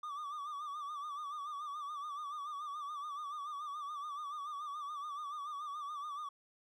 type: tone with vibrato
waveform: triangle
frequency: 1174.7 Hz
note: D6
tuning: in tune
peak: -38 dBFS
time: 0.03-6.29 s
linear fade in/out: 5 ms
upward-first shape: sine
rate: 7 Hz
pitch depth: 81 cents each way
effects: none